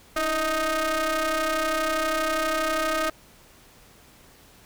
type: ring-modulated tone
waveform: sawtooth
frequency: 308.6 Hz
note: D#4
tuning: 14 cents flat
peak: -16 dBFS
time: 0.16-3.1 s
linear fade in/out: 5 ms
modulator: 942 Hz
effects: pink hiss -53 dBFS RMS until 4.65 s